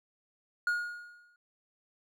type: tone with exponential decay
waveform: triangle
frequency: 1435 Hz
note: F6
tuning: 47 cents sharp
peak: -23 dBFS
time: 0.67-1.36 s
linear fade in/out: 2 ms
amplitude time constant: 150 ms
effects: none